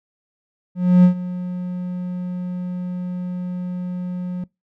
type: tone with ADSR envelope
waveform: triangle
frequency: 180 Hz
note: F#3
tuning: 47 cents flat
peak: -4 dBFS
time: 0.75-4.44 s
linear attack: 290 ms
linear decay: 100 ms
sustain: -17 dB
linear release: 3 ms
effects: noise-tail reverb RT60 0.2 s tail -24 dB re dry